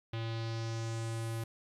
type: tone with low-pass filter sweep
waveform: square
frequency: 113.8 Hz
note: A#2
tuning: 41 cents flat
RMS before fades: -37 dBFS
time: 0.13-1.44 s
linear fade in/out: 5 ms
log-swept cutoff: 3300 to 12000 Hz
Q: 2.4
effects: 12-bit